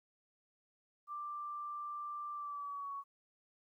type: tone with pitch glide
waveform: sine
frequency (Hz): 1180 to 1117.6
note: D6 to C#6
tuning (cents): +8 to +14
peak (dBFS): -40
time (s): 1.07-3.04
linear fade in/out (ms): 50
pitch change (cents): -94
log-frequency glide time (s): 2.33-2.93
effects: 13-bit